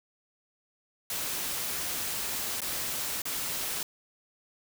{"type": "noise with dropouts", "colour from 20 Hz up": "white", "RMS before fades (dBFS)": -33, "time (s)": [1.1, 3.83], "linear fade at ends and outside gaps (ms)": 2, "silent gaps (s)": [[2.605, 2.617], [3.219, 3.254]], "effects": []}